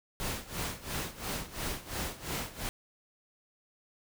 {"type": "noise with tremolo", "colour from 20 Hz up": "pink", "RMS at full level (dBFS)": -34, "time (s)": [0.2, 2.69], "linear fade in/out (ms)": 0, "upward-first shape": "sine", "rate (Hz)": 2.9, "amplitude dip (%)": 85, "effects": []}